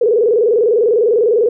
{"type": "tone with vibrato", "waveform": "sine", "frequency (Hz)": 450.6, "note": "A4", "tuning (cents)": 41, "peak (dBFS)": -9, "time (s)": [0.01, 1.49], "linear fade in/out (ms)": 5, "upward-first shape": "square", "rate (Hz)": 20, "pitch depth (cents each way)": 120, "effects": []}